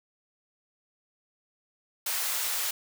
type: high-pass noise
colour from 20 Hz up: white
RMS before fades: -30 dBFS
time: 2.06-2.71 s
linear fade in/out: 5 ms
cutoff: 720 Hz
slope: 12 dB/octave
effects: none